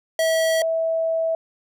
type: tone pair in turn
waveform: square / sine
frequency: 648 / 652.5 Hz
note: E5 / E5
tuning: -30 / -18 cents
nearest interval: unison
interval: 12 cents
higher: second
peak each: -18 / -19 dBFS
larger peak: first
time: 0.19-0.62 / 0.62-1.35 s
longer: second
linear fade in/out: 2 ms
effects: none